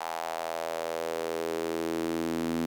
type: tone with high-pass filter sweep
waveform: sawtooth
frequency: 82.41 Hz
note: E2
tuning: in tune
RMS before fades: -32 dBFS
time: 0-2.66 s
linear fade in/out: 10 ms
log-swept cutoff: 810 to 250 Hz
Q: 3.5
effects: 10-bit